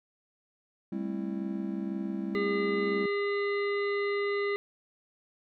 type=chord; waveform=triangle; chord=A minor seventh; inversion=third; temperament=just; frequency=198 / 220 / 264 / 330 Hz; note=G3 / A3 / C4 / E4; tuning=+18 / 0 / +16 / +2 cents; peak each=-32 / -38 / -37 / -35 dBFS; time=0.92-3.06 s; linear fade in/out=5 ms
type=harmonic tone; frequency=405.1 Hz; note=G#4; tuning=43 cents flat; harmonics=1 / 3 / 5 / 7 / 9 / 10; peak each=-28 / -38 / -35 / -49 / -51 / -49 dBFS; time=2.35-4.56 s; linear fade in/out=0 ms
effects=none